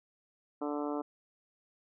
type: harmonic tone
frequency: 146.8 Hz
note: D3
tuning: in tune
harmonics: 2 / 3 / 4 / 5 / 6 / 7 / 8 / 9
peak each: -35 / -39 / -41 / -43 / -45 / -46 / -47 / -48 dBFS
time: 0.61-1.02 s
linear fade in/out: 10 ms
effects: none